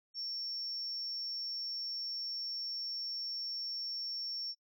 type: tone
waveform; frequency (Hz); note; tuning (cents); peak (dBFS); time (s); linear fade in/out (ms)
sine; 5460; F8; -40; -36; 0.14-4.55; 50
effects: noise-tail reverb RT60 0.1 s tail -24 dB re dry + tanh soft clip ceiling -32 dBFS